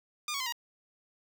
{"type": "tone with pitch steps", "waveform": "10% pulse", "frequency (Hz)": [1210, 1116, 1029.3, 949.3], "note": ["D#6", "C#6", "C6", "A#5"], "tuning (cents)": [-49, 11, -29, 31], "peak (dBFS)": -24, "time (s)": [0.28, 0.524], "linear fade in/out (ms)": 2, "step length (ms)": 61, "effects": []}